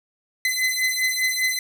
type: beating tone pair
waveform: sawtooth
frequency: 2030 / 2035 Hz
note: B6 / C7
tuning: +47 / -49 cents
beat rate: 5 Hz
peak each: -20 dBFS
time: 0.45-1.59 s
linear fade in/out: 2 ms
effects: none